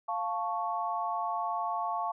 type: chord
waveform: sine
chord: F augmented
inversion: none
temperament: equal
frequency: 698.5 / 880 / 1108.7 Hz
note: F5 / A5 / C#6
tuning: 0 / 0 / 0 cents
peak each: -34 dBFS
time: 0.08-2.12 s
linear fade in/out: 10 ms
effects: none